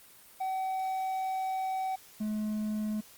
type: tone pair in turn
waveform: triangle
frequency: 759 / 213.4 Hz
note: F#5 / G#3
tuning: +44 / +47 cents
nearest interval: octave + minor seventh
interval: 2197 cents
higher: first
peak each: -28 dBFS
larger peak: neither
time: 0.4-1.96 / 2.2-3.01 s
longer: first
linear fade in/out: 10 ms
effects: white hiss -55 dBFS RMS until 3.17 s + Opus 32 kbps